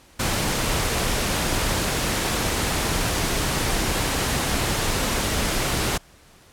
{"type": "noise", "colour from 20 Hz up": "pink", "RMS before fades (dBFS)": -23, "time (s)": [0.19, 5.98], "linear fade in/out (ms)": 10, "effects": ["pink hiss -52 dBFS RMS until 6.52 s", "low-pass 12000 Hz 12 dB/octave"]}